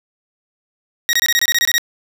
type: tone bursts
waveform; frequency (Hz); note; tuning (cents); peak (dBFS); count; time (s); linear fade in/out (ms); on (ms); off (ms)
20% pulse; 1886; A#6; +20; -7; 11; 1.09-1.781; 0; 41; 24
effects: none